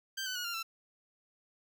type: tone with pitch steps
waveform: 15% pulse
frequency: 1568 / 1507.6 / 1449.5 / 1393.7 / 1340 Hz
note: G6 / F#6 / F#6 / F6 / E6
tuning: 0 / +32 / -36 / -4 / +28 cents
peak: -29 dBFS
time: 0.17-0.63 s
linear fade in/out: 10 ms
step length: 92 ms
effects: none